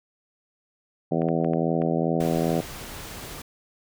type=harmonic tone; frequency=82.41 Hz; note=E2; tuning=in tune; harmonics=2 / 3 / 4 / 5 / 6 / 7 / 8 / 9; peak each=-26 / -28 / -29 / -30 / -31 / -31 / -32 / -33 dBFS; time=1.11-2.61 s; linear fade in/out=10 ms
type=clicks; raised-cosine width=0.5 ms; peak=-24 dBFS; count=5; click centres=1.219 / 1.287 / 1.446 / 1.535 / 1.819 s
type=noise; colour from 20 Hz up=pink; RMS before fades=-38 dBFS; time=2.2-3.42 s; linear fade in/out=5 ms
effects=none